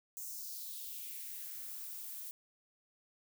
violet noise with high-pass filter sweep, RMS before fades -45 dBFS, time 0.17-2.31 s, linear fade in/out 0 ms, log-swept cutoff 7000 to 590 Hz, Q 2.6, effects none

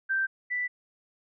sine tone pair in turn, 1565 / 1977.4 Hz, G6 / B6, -3 / +2 cents, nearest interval major third, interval 405 cents, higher second, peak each -24 / -27 dBFS, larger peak first, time 0.09-0.27 / 0.5-0.68 s, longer neither, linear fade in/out 20 ms, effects none

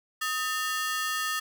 sawtooth ring-modulated tone, 1529 Hz, G6, 44 cents flat, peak -21 dBFS, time 0.21-1.4 s, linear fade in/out 10 ms, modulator 273 Hz, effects none

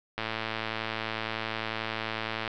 click train, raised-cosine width 0.3 ms, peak -15 dBFS, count 256, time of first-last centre 0.18-2.477 s, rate 111 Hz, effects low-pass 5000 Hz 12 dB/octave

